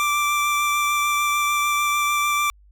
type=tone with vibrato; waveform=25% pulse; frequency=1174 Hz; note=D6; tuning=1 cent flat; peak=-15 dBFS; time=0-2.5 s; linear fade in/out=0 ms; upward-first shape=triangle; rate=6.7 Hz; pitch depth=12 cents each way; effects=added 50 Hz sine -49 dBFS peak until 2.71 s